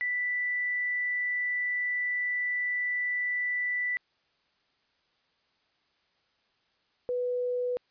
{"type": "tone pair in turn", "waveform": "sine", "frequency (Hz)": [1975.5, 493.9], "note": ["B6", "B4"], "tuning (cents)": [0, 0], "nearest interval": "2 octaves", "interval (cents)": 2400, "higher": "first", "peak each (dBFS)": -27, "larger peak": "neither", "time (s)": [[0.01, 3.97], [7.09, 7.77]], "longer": "first", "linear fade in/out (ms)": 0, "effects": ["white hiss -71 dBFS RMS until 7.9 s", "resampled to 11025 Hz"]}